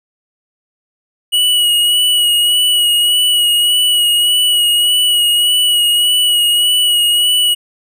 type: tone with vibrato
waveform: square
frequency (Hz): 2919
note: F#7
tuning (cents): -24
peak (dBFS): -10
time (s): 1.32-7.55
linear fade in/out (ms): 20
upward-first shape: sine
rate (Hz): 1.7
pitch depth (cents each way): 27
effects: none